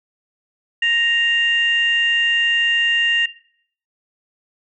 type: tone pair together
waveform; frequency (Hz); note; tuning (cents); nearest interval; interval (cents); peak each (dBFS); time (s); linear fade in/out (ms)
sine; 1864.7 / 2794; A#6 / F7; 0 / 0; perfect fifth; 700; -17; 0.82-3.26; 5
effects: noise-tail reverb RT60 0.6 s tail -17 dB re dry + tanh soft clip ceiling -7 dBFS